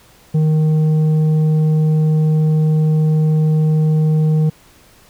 sine tone with tanh clipping, 155.56 Hz, D#3, in tune, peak -12 dBFS, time 0.34-4.5 s, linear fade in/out 10 ms, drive 6 dB, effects pink hiss -48 dBFS RMS until 5.09 s

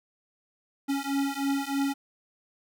square beating tone pair, 275.6 / 278.8 Hz, C#4 / C#4, -10 / +10 cents, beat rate 3.2 Hz, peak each -30 dBFS, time 0.88-1.94 s, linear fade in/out 20 ms, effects none

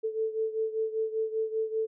sine beating tone pair, 440 / 445.1 Hz, A4 / A4, 0 / +20 cents, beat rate 5.1 Hz, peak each -29 / -33 dBFS, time 0.03-1.87 s, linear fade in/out 20 ms, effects none

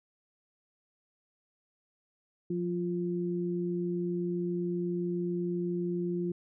sine tone pair together, 176.78 / 349.2 Hz, F3 / F4, +21 / 0 cents, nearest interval octave, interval 1179 cents, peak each -32 / -32 dBFS, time 2.5-6.32 s, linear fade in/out 5 ms, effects none

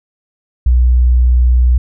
sine tone, 61.5 Hz, B1, 7 cents flat, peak -6 dBFS, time 0.66-1.78 s, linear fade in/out 5 ms, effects none

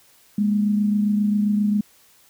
sine tone pair together, 206.4 / 233.9 Hz, G#3 / A#3, -10 / +6 cents, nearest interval major second, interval 216 cents, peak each -17 / -28 dBFS, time 0.38-1.81 s, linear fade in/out 5 ms, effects white hiss -55 dBFS RMS until 2.29 s

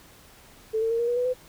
sine tone with pitch steps, 440 / 450.3 / 460.8 / 471.6 / 482.6 / 493.9 / 505.4 Hz, A4 / A4 / A#4 / A#4 / B4 / B4 / B4, 0 / +40 / -20 / +20 / -40 / 0 / +40 cents, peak -22 dBFS, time 0.73-1.339 s, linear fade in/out 20 ms, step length 87 ms, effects pink hiss -52 dBFS RMS until 1.48 s

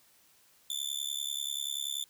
sawtooth tone with amplitude modulation, 3520 Hz, A7, in tune, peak -26 dBFS, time 0.7-2.04 s, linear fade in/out 2 ms, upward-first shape sine, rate 70.3 Hz, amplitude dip 100%, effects white hiss -64 dBFS RMS until 2.09 s

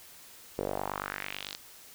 sawtooth tone with band-pass filter sweep, 49 Hz, G1, in tune, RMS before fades -37 dBFS, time 0.58-1.56 s, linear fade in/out 0 ms, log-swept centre 450 to 4600 Hz, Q 2.7, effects white hiss -52 dBFS RMS until 1.94 s

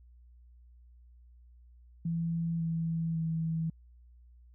sine tone with pitch steps, 166.6 / 164.3 / 162.2 Hz, E3 / E3 / E3, +19 / -5 / -28 cents, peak -29 dBFS, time 2.05-3.7 s, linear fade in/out 5 ms, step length 550 ms, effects added 60 Hz sine -54 dBFS peak until 4.54 s

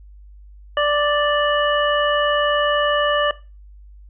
harmonic tone, 587.3 Hz, D5, in tune, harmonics 1 / 2 / 3 / 5, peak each -18 / -21 / -23 / -25 dBFS, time 0.77-3.31 s, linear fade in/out 2 ms, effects noise-tail reverb RT60 0.3 s tail -18 dB re dry + added 50 Hz sine -40 dBFS peak until 4.09 s

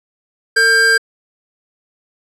square tone pair together, 451.2 / 1591.7 Hz, A4 / G6, +44 / +26 cents, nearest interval octave + minor seventh, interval 2182 cents, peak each -20 / -10 dBFS, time 0.56-0.98 s, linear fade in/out 10 ms, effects low-pass 9000 Hz 12 dB/octave

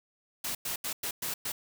white noise bursts at uneven times, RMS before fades -34 dBFS, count 6, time 0.44-0.55 / 0.65-0.76 / 0.84-0.93 / 1.03-1.11 / 1.22-1.34 / 1.45-1.52 s, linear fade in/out 5 ms, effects none

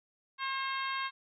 harmonic tone, 536 Hz, C5, 42 cents sharp, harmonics 2 / 3 / 4 / 5 / 6 / 7 / 8, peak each -35 / -39 / -41 / -43 / -45 / -46 / -47 dBFS, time 0.38-1.11 s, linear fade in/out 50 ms, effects none

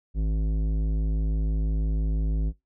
triangle tone with tanh clipping, 53 Hz, G#1, 36 cents sharp, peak -24 dBFS, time 0.14-2.53 s, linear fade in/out 50 ms, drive 17 dB, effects noise-tail reverb RT60 0.2 s tail -22 dB re dry

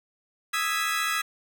30% pulse chord, E major seventh, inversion third, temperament equal, 1244.5 / 1318.5 / 1661.2 / 1975.5 Hz, D#6 / E6 / G#6 / B6, 0 / 0 / 0 / 0 cents, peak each -28 dBFS, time 0.53-1.22 s, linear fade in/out 10 ms, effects 9-bit

